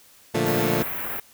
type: chord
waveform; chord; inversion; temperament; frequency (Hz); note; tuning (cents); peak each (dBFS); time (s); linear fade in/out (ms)
15% pulse; Bb major seventh; none; equal; 116.54 / 146.83 / 174.61 / 220; Bb2 / D3 / F3 / A3; 0 / 0 / 0 / 0; -21; 0.34-0.83; 10
type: band-stop noise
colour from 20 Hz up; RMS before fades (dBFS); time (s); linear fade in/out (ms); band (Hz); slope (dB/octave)
white; -30; 0.46-1.2; 5; 2300 to 14000; 24
effects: white hiss -53 dBFS RMS until 1.33 s